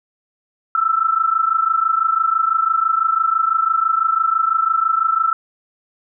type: tone pair together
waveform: sine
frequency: 1311 / 1337 Hz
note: E6 / E6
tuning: -10 / +24 cents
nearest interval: unison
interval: 34 cents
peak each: -17 dBFS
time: 0.75-5.33 s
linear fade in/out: 2 ms
effects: none